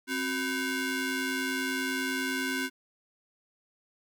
sawtooth ring-modulated tone, 630 Hz, D#5, 21 cents sharp, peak -22 dBFS, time 0.07-2.7 s, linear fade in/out 50 ms, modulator 895 Hz, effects none

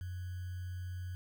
sine tone with sample-and-hold, 90 Hz, F#2, 47 cents flat, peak -38 dBFS, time 0.01-1.15 s, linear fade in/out 0 ms, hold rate 1575 Hz, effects none

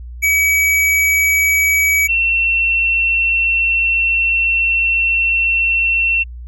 square / sine tone pair in turn, 2276 / 2707 Hz, C#7 / E7, +45 / +45 cents, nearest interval minor third, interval 300 cents, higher second, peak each -12 dBFS, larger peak neither, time 0.22-2.08 / 2.08-6.24 s, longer second, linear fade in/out 20 ms, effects added 60 Hz sine -28 dBFS peak until 6.47 s

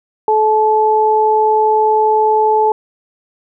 sine tone pair together, 432.5 / 865 Hz, A4 / A5, -30 / -30 cents, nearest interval octave, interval 1200 cents, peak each -13 / -11 dBFS, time 0.28-2.72 s, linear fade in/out 2 ms, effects none

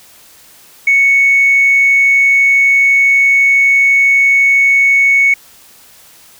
sine tone, 2217 Hz, C#7, in tune, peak -5 dBFS, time 0.87-5.34 s, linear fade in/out 5 ms, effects tanh soft clip ceiling -2 dBFS + white hiss -42 dBFS RMS until 6.39 s

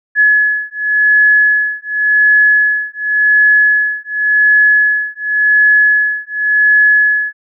sine beating tone pair, 1700 / 1700.9 Hz, G#6 / G#6, +40 / +41 cents, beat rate 0.9 Hz, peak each -11 dBFS, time 0.15-7.33 s, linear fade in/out 50 ms, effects none

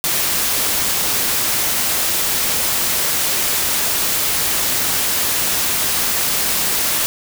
white noise, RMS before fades -18 dBFS, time 0.04-7.06 s, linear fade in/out 0 ms, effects none

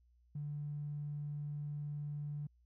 triangle tone with tanh clipping, 146.83 Hz, D3, in tune, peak -38 dBFS, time 0.35-2.47 s, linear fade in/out 5 ms, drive 2 dB, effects added 60 Hz sine -66 dBFS peak until 2.65 s

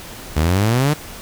sawtooth exponential sweep, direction up, 73.42 to 155.56 Hz, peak -10 dBFS, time 0.36-0.94 s, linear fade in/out 10 ms, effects pink hiss -35 dBFS RMS until 1.21 s

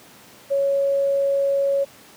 sine tone, 555 Hz, C#5, 2 cents sharp, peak -17 dBFS, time 0.5-1.85 s, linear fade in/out 20 ms, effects pink hiss -47 dBFS RMS until 2.16 s + high-pass 150 Hz 12 dB/octave

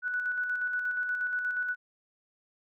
sine tone with tremolo, 1480 Hz, F#6, in tune, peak -27 dBFS, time 0.02-1.76 s, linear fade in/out 50 ms, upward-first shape square, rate 8.4 Hz, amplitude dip 35%, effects none

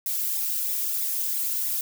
violet noise with flanger, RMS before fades -27 dBFS, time 0.06-1.81 s, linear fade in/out 2 ms, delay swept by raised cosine 0.66 to 3.56 ms, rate 3.1 Hz, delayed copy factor -0.9, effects none

